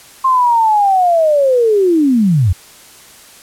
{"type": "linear sweep", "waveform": "sine", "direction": "down", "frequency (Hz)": [1064, 79.4], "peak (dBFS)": -8, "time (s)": [0.24, 2.53], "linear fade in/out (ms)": 10, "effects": ["white hiss -40 dBFS RMS until 3.42 s", "low-pass 12000 Hz 12 dB/octave"]}